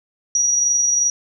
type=tone with amplitude modulation; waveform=sine; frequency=5780 Hz; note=F#8; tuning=41 cents flat; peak=-13 dBFS; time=0.35-1.1 s; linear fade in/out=2 ms; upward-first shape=sine; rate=22.7 Hz; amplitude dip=30%; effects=none